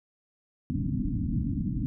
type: low-pass noise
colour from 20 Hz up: white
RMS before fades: -29 dBFS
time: 0.7-1.86 s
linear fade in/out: 0 ms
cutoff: 290 Hz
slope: 96 dB/octave
effects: none